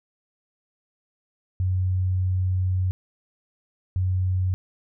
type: tone pair in turn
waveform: sine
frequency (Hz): 92.5 / 92.5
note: F#2 / F#2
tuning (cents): 0 / 0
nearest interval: unison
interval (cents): 0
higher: neither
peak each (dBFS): -20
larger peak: neither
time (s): 1.6-2.91 / 3.96-4.54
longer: first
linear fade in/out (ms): 0
effects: none